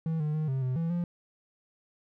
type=tone with pitch steps; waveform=triangle; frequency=161.8 / 151.4 / 155.1 / 132.9 / 128.1 / 165.6 / 173.7 Hz; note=E3 / D#3 / D#3 / C3 / C3 / E3 / F3; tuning=-32 / -47 / -5 / +27 / -36 / +8 / -9 cents; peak=-25 dBFS; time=0.06-1.04 s; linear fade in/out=2 ms; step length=140 ms; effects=none